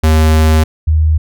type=tone pair in turn; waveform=square / sine; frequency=78.6 / 78.23 Hz; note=D#2 / D#2; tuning=+18 / +10 cents; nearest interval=unison; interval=8 cents; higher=first; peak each=-7 dBFS; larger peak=neither; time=0.03-0.64 / 0.87-1.18 s; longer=first; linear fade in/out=10 ms; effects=none